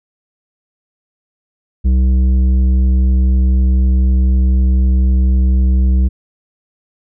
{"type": "tone with tanh clipping", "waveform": "triangle", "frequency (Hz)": 64, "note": "C2", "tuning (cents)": -38, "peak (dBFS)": -10, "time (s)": [1.84, 6.09], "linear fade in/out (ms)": 20, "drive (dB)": 13, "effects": []}